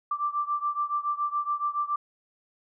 sine beating tone pair, 1173 / 1180.1 Hz, D6 / D6, -2 / +8 cents, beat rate 7.1 Hz, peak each -28 / -30 dBFS, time 0.11-1.96 s, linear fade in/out 5 ms, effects none

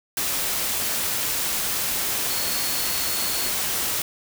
sine tone in noise, 4358 Hz, C#8, 30 cents flat, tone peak -32 dBFS, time 2.3-3.5 s, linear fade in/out 2 ms, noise white, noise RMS -25 dBFS, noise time 0.17-4.02 s, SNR -10 dB, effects none

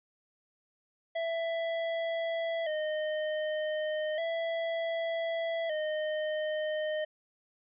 square tone with vibrato, 639 Hz, D#5, 46 cents sharp, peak -31 dBFS, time 1.15-7.05 s, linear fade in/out 10 ms, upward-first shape square, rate 0.33 Hz, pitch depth 64 cents each way, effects resampled to 8000 Hz

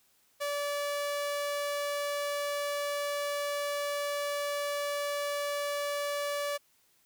sawtooth tone, 577 Hz, D5, 31 cents flat, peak -27 dBFS, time 0.4-6.58 s, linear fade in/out 20 ms, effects white hiss -68 dBFS RMS until 7.05 s

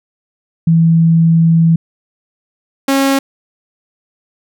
sine / sawtooth tone pair in turn, 164.7 / 272.8 Hz, E3 / C#4, -1 / -28 cents, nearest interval major sixth, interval 873 cents, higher second, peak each -6 dBFS, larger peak neither, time 0.67-1.76 / 2.88-3.19 s, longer first, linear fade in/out 5 ms, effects none

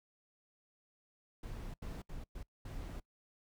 brown noise bursts at uneven times, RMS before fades -44 dBFS, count 5, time 1.43-1.74 / 1.82-2.02 / 2.09-2.24 / 2.35-2.43 / 2.65-3 s, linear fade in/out 5 ms, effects noise-tail reverb RT60 0.1 s tail -23 dB re dry

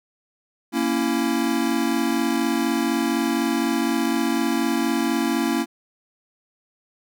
square chord, A# diminished, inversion none, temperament equal with one note detuned, 233.1 / 277.2 / 332.7 Hz, A#3 / C#4 / E4, 0 / 0 / +16 cents, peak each -25 dBFS, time 0.72-5.66 s, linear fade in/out 50 ms, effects none

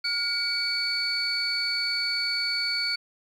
sine tone cluster, 1422 / 2267 / 4470 Hz, F6 / C#7 / C#8, +31 / +38 / +14 cents, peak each -32 / -30 / -25 dBFS, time 0.04-2.96 s, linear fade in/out 10 ms, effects tanh soft clip ceiling -19 dBFS + 10-bit

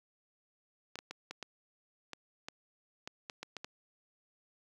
clicks, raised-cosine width 0.2 ms, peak -24 dBFS, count 12, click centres 0.956 / 0.989 / 1.11 / 1.31 / 1.427 / 2.133 / 2.485 / 3.075 / 3.298 / 3.43 / 3.567 / 3.645 s, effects high-pass 150 Hz 12 dB/octave + 10-bit

